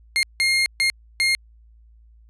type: tone bursts at uneven times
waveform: 30% pulse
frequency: 2131 Hz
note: C7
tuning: 31 cents sharp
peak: -14 dBFS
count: 4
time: 0.16-0.23 / 0.4-0.66 / 0.8-0.9 / 1.2-1.35 s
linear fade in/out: 0 ms
effects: added 56 Hz sine -48 dBFS peak until 2.29 s + resampled to 24000 Hz